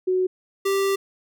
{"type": "tone pair in turn", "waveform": ["sine", "square"], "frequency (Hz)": [370, 392], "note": ["F#4", "G4"], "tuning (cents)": [0, 0], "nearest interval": "minor second", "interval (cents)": 100, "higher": "second", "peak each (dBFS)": [-18, -20], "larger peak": "first", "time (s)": [[0.07, 0.27], [0.65, 0.96]], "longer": "second", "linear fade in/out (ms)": 10, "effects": []}